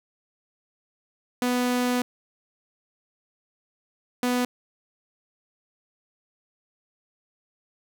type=tone bursts at uneven times; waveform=sawtooth; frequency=247.4 Hz; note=B3; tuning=3 cents sharp; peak=-18 dBFS; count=2; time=1.42-2.02 / 4.23-4.45 s; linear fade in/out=2 ms; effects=10-bit